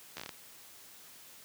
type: slowing click train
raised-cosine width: 0.2 ms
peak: -23 dBFS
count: 7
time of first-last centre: 0.17-0.292 s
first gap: 12 ms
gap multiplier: 1.21
effects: white hiss -54 dBFS RMS until 1.44 s + high-pass 80 Hz 12 dB/octave